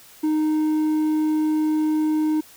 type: tone with hard clipping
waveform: sine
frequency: 309.1 Hz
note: D#4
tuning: 11 cents flat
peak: -19 dBFS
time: 0.23-2.41 s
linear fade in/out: 10 ms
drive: 3 dB
effects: white hiss -48 dBFS RMS until 2.56 s